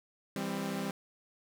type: chord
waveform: sawtooth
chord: C major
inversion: first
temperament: equal with one note detuned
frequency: 164.81 / 198.28 / 261.6 Hz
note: E3 / G3 / C4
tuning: 0 / +20 / 0 cents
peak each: -37 / -32 / -35 dBFS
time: 0.36-0.91 s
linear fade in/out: 2 ms
effects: none